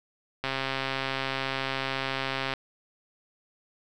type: click train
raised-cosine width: 0.3 ms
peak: -13 dBFS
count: 282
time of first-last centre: 0.44-2.537 s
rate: 134 Hz
effects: none